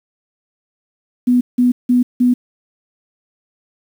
sine tone bursts, 246.9 Hz, B3, in tune, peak -9 dBFS, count 4, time 1.27-2.34 s, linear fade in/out 10 ms, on 140 ms, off 170 ms, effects 7-bit

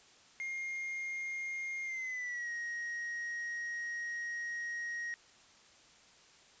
triangle tone with pitch glide, 2127 to 1884 Hz, C7 to A#6, +28 to +18 cents, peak -35 dBFS, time 0.4-5.14 s, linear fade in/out 0 ms, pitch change -210 cents, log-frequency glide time 1.84-2.51 s, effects white hiss -61 dBFS RMS until 6.6 s + resampled to 16000 Hz

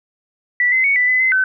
sine tone with pitch steps, 1963 / 2051 / 2226 / 1985 / 2013 / 2052 / 1524 Hz, B6 / C7 / C#7 / B6 / B6 / C7 / G6, -11 / -35 / +7 / +8 / +33 / -34 / -49 cents, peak -12 dBFS, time 0.6-1.44 s, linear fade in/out 2 ms, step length 120 ms, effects none

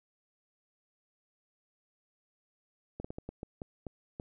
slowing click train, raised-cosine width 2 ms, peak -26 dBFS, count 9, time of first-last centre 3-4.199 s, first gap 45 ms, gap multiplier 1.33, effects none

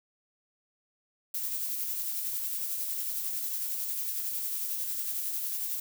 violet noise with tremolo, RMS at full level -32 dBFS, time 1.34-5.8 s, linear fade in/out 5 ms, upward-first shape sine, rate 11 Hz, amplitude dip 30%, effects none

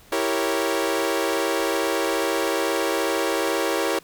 sawtooth chord, E diminished seventh, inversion none, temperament equal, 329.6 / 392 / 466.2 / 554.4 Hz, E4 / G4 / Bb4 / Db5, 0 / 0 / 0 / 0 cents, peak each -23 dBFS, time 0.12-3.99 s, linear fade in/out 5 ms, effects pink hiss -51 dBFS RMS until 4.03 s

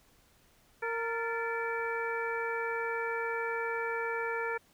harmonic tone with a mistuned harmonic, 461.2 Hz, A#4, 19 cents flat, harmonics 1 / 2 / 3 / 4 / 5, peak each -35 / -38 / -38 / -38 / -41 dBFS, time 0.82-4.58 s, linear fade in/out 10 ms, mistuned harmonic 4, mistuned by -90 cents, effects pink hiss -65 dBFS RMS until 4.73 s

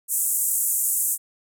pink band-pass noise, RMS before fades -23 dBFS, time 0.08-1.18 s, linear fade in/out 50 ms, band 7500 to 15000 Hz, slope 48 dB/octave, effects none

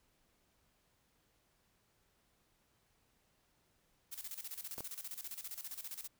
blue noise with tremolo, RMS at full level -44 dBFS, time 4.11-6.08 s, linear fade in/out 20 ms, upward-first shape square, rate 15 Hz, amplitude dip 75%
clicks, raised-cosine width 1 ms, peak -32 dBFS, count 2, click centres 4.782 / 4.806 s
effects pink hiss -75 dBFS RMS until 6.19 s

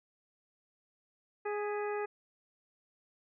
harmonic tone with a mistuned harmonic, 415.3 Hz, G#4, in tune, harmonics 1 / 2 / 3 / 4 / 5 / 6, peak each -34 / -40 / -44 / -46 / -48 / -50 dBFS, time 1.45-2.06 s, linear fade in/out 10 ms, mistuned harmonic 5, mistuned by -69 cents, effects none

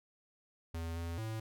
square tone with pitch steps, 82.8 / 84.2 / 110.7 Hz, E2 / E2 / A2, +8 / +37 / +11 cents, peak -38 dBFS, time 0.74-1.4 s, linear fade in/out 5 ms, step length 220 ms, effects none

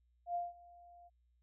sine tone with ADSR envelope, 698.5 Hz, F5, in tune, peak -33 dBFS, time 0.26-1.1 s, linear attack 89 ms, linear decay 180 ms, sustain -23 dB, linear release 33 ms, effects added 60 Hz sine -70 dBFS peak until 1.42 s

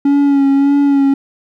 triangle tone with vibrato, 279.5 Hz, C#4, 14 cents sharp, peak -6 dBFS, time 0.05-1.14 s, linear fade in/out 5 ms, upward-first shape sine, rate 1.7 Hz, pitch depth 29 cents each way, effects none

